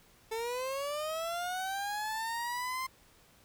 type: linear sweep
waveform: 30% pulse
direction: up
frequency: 440 to 1052 Hz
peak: -31 dBFS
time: 0.31-2.87 s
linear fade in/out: 10 ms
effects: pink hiss -62 dBFS RMS until 3.44 s